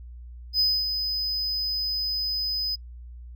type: tone with ADSR envelope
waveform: triangle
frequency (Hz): 5020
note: D#8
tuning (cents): +15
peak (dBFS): -17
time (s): 0.53-2.76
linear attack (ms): 65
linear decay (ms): 250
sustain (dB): -7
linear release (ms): 16
effects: noise-tail reverb RT60 0.1 s tail -23 dB re dry + added 60 Hz sine -39 dBFS peak until 3.35 s